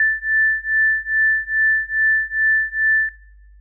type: beating tone pair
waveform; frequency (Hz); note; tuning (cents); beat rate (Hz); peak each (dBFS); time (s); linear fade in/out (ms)
sine; 1760 / 1762.4; A6 / A6; 0 / +2; 2.4; -18; 0-3.09; 2
effects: noise-tail reverb RT60 0.8 s tail -19 dB re dry + added 50 Hz sine -43 dBFS peak until 3.6 s